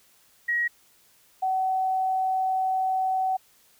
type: tone pair in turn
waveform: sine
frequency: 1900 / 755.4 Hz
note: A#6 / F#5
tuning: +33 / +36 cents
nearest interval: octave + major third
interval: 1597 cents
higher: first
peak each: -22 dBFS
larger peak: neither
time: 0.48-0.68 / 1.42-3.37 s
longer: second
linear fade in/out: 10 ms
effects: white hiss -60 dBFS RMS until 3.79 s